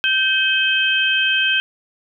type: tone cluster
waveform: sine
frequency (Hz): 1555 / 2561 / 3137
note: G6 / D#7 / G7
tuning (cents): -14 / +49 / +1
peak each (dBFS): -19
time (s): 0.04-1.6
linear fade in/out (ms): 0
effects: none